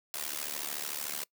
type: noise with amplitude modulation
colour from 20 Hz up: white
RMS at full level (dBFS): -33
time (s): 0.14-1.24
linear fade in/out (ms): 0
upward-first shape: sine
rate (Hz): 73.5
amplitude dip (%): 90
effects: noise-tail reverb RT60 0.1 s tail -23 dB re dry + high-pass 200 Hz 12 dB/octave